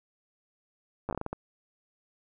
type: slowing click train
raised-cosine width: 1 ms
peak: -19 dBFS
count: 9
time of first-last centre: 1.09-1.33 s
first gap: 9 ms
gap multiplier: 1.33
effects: none